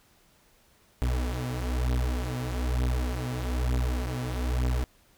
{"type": "beating tone pair", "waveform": "35% pulse", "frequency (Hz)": [61.74, 62.84], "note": ["B1", "B1"], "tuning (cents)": [0, 31], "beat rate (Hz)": 1.1, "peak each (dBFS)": [-27, -28], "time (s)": [1.02, 4.84], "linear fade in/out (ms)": 0, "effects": ["pink hiss -62 dBFS RMS until 5.17 s"]}